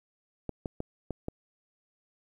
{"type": "clicks", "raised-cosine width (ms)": 2, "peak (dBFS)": -20, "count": 5, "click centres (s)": [0.493, 0.658, 0.804, 1.107, 1.284], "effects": ["10-bit"]}